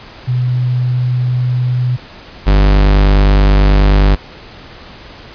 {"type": "tone pair in turn", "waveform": ["sine", "45% pulse"], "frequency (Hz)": [124.7, 49.49], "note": ["B2", "G1"], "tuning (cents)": [17, 17], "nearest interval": "octave + major third", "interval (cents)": 1600, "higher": "first", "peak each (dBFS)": [-11, -6], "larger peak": "second", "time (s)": [[0.27, 1.97], [2.46, 4.16]], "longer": "neither", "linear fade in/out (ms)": 20, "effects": ["pink hiss -35 dBFS RMS until 5.34 s", "resampled to 11025 Hz"]}